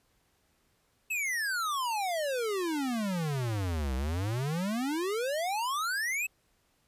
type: exponential two-way sweep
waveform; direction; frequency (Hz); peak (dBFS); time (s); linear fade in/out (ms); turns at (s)
square; down then up; 2653 to 62.6 to 2653; -30; 1.1-6.27; 10; 3.95
effects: pink hiss -71 dBFS RMS until 6.87 s + resampled to 32000 Hz